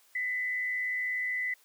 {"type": "tone with frequency modulation", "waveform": "sine", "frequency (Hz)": 2001, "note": "B6", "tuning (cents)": 22, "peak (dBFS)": -29, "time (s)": [0.15, 1.54], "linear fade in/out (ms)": 5, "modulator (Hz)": 113, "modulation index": 0.39, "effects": ["white hiss -63 dBFS RMS until 1.64 s", "high-pass 400 Hz 12 dB/octave"]}